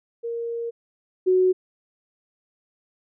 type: tone pair in turn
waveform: sine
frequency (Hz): 466.2 / 370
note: A#4 / F#4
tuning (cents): 0 / 0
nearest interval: major third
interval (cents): 400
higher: first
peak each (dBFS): -26 / -15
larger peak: second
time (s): 0.23-0.71 / 1.26-1.53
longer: first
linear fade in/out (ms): 20
effects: none